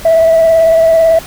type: tone with vibrato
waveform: sine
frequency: 654 Hz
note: E5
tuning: 14 cents flat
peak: -3 dBFS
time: 0.05-1.19 s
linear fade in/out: 5 ms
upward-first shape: triangle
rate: 18 Hz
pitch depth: 27 cents each way
effects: tanh soft clip ceiling -2 dBFS + pink hiss -29 dBFS RMS until 1.26 s